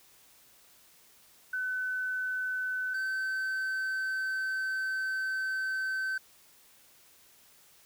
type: tone pair in turn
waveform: sine / triangle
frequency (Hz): 1511 / 1537.4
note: F#6 / G6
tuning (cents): +36 / -34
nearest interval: unison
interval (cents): 30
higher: second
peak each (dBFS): -30 / -28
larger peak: second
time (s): 1.53-2.94 / 2.94-6.18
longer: second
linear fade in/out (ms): 5
effects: white hiss -60 dBFS RMS until 7.85 s